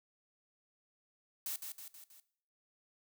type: noise with echo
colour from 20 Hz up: blue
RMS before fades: -39 dBFS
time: 1.46-1.56 s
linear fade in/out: 2 ms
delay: 160 ms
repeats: 4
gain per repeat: -5 dB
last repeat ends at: 2.2 s
effects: noise-tail reverb RT60 0.6 s tail -18 dB re dry